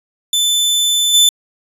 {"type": "tone with level steps", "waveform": "sawtooth", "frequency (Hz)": 3520, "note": "A7", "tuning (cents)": 0, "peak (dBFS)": [-9, -4], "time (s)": [0.33, 1.29], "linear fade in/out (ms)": 2, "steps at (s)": 1.13, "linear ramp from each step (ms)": 20, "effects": ["resampled to 32000 Hz"]}